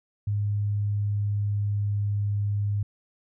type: tone with pitch glide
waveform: sine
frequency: 103 to 102.35 Hz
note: G#2 to G#2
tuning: -14 to -25 cents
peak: -23 dBFS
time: 0.27-2.83 s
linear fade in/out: 5 ms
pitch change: -11 cents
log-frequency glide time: 0.49-2.15 s
effects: none